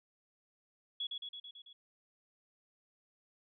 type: tone with echo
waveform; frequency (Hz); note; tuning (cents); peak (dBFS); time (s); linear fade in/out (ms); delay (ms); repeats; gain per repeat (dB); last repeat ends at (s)
sine; 3366; G#7; +23; -35; 1-1.07; 5; 110; 6; -3; 1.73
effects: none